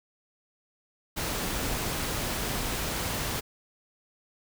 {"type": "noise", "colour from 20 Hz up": "pink", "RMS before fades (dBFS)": -31, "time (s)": [1.16, 3.41], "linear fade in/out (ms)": 20, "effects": []}